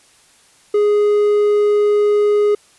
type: tone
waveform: triangle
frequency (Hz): 415.3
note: G#4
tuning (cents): 0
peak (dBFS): -9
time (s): 0.74-2.55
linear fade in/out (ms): 5
effects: white hiss -51 dBFS RMS until 2.78 s + resampled to 24000 Hz